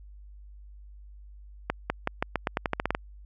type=accelerating click train; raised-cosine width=0.5 ms; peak=-10 dBFS; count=13; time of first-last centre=1.7-2.949 s; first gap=200 ms; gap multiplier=0.87; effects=added 50 Hz sine -45 dBFS peak until 3.25 s